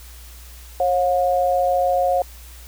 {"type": "tone pair together", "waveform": "sine", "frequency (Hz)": [543.7, 717], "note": ["C#5", "F5"], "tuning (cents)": [-34, 45], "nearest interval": "perfect fourth", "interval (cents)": 479, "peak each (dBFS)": [-19, -18], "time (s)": [0.8, 2.22], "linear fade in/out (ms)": 2, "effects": ["added 60 Hz sine -39 dBFS peak until 2.67 s", "white hiss -45 dBFS RMS until 2.67 s"]}